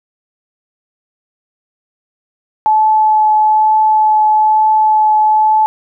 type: tone with vibrato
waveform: sine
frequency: 862 Hz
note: A5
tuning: 36 cents flat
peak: -7 dBFS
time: 2.66-5.66 s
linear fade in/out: 0 ms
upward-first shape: triangle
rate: 1.1 Hz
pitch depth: 10 cents each way
effects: none